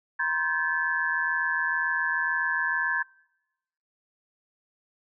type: tone cluster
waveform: sine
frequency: 958 / 1045 / 1558 / 1720 Hz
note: A#5 / C6 / G6 / A6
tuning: +47 / -2 / -11 / -40 cents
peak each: -34 / -34 / -29 / -26 dBFS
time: 0.19-3.03 s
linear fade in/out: 10 ms
effects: noise-tail reverb RT60 1.0 s tail -26 dB re dry